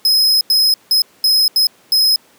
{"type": "tone bursts at uneven times", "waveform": "45% pulse", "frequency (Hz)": 5110, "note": "D#8", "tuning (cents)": 45, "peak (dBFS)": -10, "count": 6, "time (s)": [[0.05, 0.41], [0.5, 0.74], [0.91, 1.02], [1.24, 1.48], [1.56, 1.67], [1.92, 2.16]], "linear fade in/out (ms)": 2, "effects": ["pink hiss -50 dBFS RMS until 2.38 s", "high-pass 200 Hz 12 dB/octave"]}